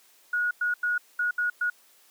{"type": "tone bursts at uneven times", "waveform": "sine", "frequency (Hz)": 1451, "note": "F#6", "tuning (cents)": -34, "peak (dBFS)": -23, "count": 6, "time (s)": [[0.33, 0.51], [0.61, 0.74], [0.83, 0.98], [1.19, 1.31], [1.38, 1.5], [1.61, 1.7]], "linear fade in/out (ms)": 5, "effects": ["white hiss -59 dBFS RMS until 2.1 s", "high-pass 300 Hz 12 dB/octave"]}